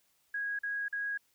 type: tone bursts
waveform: sine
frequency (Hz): 1649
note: G#6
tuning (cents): -13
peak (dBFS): -32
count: 3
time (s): 0.34-1.176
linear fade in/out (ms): 5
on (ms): 250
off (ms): 43
effects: white hiss -72 dBFS RMS until 1.34 s